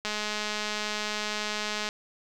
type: click train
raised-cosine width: 0.2 ms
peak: -14 dBFS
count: 389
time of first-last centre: 0.05-1.889 s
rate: 211 Hz
effects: none